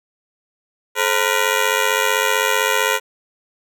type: ring-modulated tone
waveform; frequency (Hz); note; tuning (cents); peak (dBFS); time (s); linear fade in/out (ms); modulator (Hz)
10% pulse; 480.4; B4; -48; -4; 0.95-3; 50; 47.8
effects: none